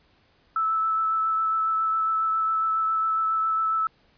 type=tone with vibrato; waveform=sine; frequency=1312 Hz; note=E6; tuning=9 cents flat; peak=-21 dBFS; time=0.56-3.87 s; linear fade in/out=2 ms; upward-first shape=triangle; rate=7.3 Hz; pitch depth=14 cents each way; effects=pink hiss -62 dBFS RMS until 4.17 s + resampled to 11025 Hz